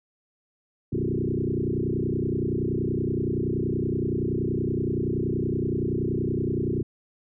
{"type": "tone with frequency modulation", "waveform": "sine", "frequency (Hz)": 241.7, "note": "B3", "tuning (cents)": -37, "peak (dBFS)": -23, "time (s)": [0.92, 6.83], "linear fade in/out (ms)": 10, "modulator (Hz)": 30.6, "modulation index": 5.2, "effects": []}